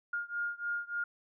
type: beating tone pair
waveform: sine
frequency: 1415 / 1418.4 Hz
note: F6 / F6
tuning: +22 / +26 cents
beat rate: 3.4 Hz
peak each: -36 / -37 dBFS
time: 0.13-1.04 s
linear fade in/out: 5 ms
effects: none